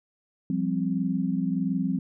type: chord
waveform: sine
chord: F suspended second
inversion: none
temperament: equal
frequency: 174.61 / 196 / 261.6 Hz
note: F3 / G3 / C4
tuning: 0 / 0 / 0 cents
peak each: -28 dBFS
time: 0.5-1.99 s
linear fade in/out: 2 ms
effects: none